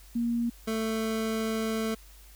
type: tone pair in turn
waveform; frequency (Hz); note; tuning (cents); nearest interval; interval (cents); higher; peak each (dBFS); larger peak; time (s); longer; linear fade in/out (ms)
sine / 25% pulse; 235.4 / 221.6; A#3 / A3; +17 / +13; minor second; 104; first; -25 / -24; second; 0.15-0.5 / 0.67-1.95; second; 10
effects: added 50 Hz sine -50 dBFS peak until 2.35 s + white hiss -56 dBFS RMS until 2.35 s